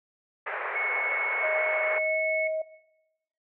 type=band-pass noise; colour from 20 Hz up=white; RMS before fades=-33 dBFS; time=0.46-1.99 s; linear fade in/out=10 ms; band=420 to 2200 Hz; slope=48 dB/octave
type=tone; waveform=sine; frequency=2200 Hz; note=C#7; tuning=14 cents flat; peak=-26 dBFS; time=0.75-2.48 s; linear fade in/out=10 ms
type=tone with pitch glide; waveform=sine; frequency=624 to 632.7 Hz; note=D#5 to D#5; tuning=+5 to +29 cents; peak=-27 dBFS; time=1.43-2.62 s; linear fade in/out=5 ms; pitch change=+24 cents; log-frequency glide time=1.95-2.17 s
effects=noise-tail reverb RT60 0.9 s tail -18 dB re dry